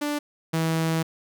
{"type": "tone pair in turn", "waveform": "sawtooth", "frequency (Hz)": [293.7, 162.24], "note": ["D4", "E3"], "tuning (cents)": [0, -27], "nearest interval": "minor seventh", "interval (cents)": 1027, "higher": "first", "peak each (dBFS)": [-21, -18], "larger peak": "second", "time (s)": [[0.01, 0.19], [0.53, 1.03]], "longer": "second", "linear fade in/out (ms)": 10, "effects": []}